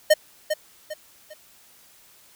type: tone with echo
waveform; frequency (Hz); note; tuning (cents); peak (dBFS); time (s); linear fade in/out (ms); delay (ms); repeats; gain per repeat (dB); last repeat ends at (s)
square; 613; D#5; -26; -12; 0.1-0.14; 10; 400; 3; -9; 1.34
effects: white hiss -54 dBFS RMS until 2.35 s